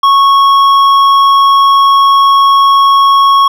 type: tone with hard clipping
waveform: sine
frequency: 1103 Hz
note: C#6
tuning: 9 cents flat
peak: -5 dBFS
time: 0.03-3.48 s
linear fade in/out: 5 ms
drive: 7 dB
effects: none